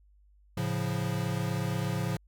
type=chord; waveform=square; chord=A augmented; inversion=none; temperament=equal; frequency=110 / 138.59 / 174.61 Hz; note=A2 / C#3 / E#3; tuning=0 / 0 / 0 cents; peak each=-34 dBFS; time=0.57-2.17 s; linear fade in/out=5 ms; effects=added 50 Hz sine -58 dBFS peak until 2.27 s